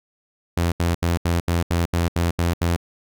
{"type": "tone bursts", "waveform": "sawtooth", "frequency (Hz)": 85.5, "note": "F2", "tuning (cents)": -36, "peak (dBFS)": -14, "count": 10, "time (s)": [0.57, 2.763], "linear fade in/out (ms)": 5, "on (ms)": 150, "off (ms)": 77, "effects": []}